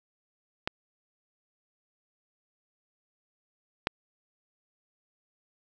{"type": "clicks", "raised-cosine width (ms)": 0.3, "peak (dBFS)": [-12, -9], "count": 2, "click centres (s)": [0.675, 3.871], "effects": []}